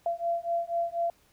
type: beating tone pair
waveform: sine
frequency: 680 / 684.1 Hz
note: F5 / F5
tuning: -46 / -36 cents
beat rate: 4.1 Hz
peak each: -30 dBFS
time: 0.06-1.1 s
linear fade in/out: 2 ms
effects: pink hiss -64 dBFS RMS until 1.32 s